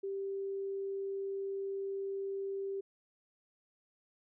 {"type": "tone", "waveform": "sine", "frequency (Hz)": 392, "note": "G4", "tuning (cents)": 0, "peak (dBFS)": -35, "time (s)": [0.03, 2.81], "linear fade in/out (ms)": 10, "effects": []}